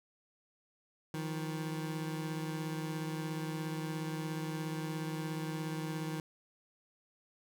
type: beating tone pair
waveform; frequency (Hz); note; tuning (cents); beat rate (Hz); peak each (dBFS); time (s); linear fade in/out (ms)
25% pulse; 157.4 / 174.4; D#3 / F3; +20 / -2; 17; -33 / -40; 1.14-6.2; 2
effects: none